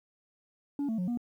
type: tone with pitch steps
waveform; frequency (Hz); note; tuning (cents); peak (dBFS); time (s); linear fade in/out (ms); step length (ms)
sine; 284.6 / 223.4 / 180.7 / 239.8; C#4 / A3 / F#3 / A#3; +46 / +27 / -41 / +49; -26; 0.79-1.174; 2; 96
effects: tanh soft clip ceiling -28 dBFS + 11-bit